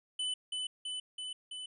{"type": "tone with echo", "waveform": "square", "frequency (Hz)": 3004, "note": "F#7", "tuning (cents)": 26, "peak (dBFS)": -33, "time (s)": [0.19, 0.34], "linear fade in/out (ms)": 5, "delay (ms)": 330, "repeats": 4, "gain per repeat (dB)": -2, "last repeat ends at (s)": 1.66, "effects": ["resampled to 24000 Hz"]}